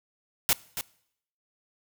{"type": "noise with echo", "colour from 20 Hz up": "white", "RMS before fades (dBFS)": -22, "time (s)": [0.49, 0.53], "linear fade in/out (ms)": 0, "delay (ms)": 280, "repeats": 1, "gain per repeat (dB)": -10, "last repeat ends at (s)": 0.81, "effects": ["noise-tail reverb RT60 0.7 s tail -22 dB re dry"]}